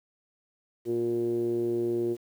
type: tone with low-pass filter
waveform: 10% pulse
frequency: 118.1 Hz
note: A#2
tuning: 23 cents sharp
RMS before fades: -28 dBFS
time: 0.85-2.17 s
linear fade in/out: 50 ms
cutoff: 380 Hz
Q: 9.9
effects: 9-bit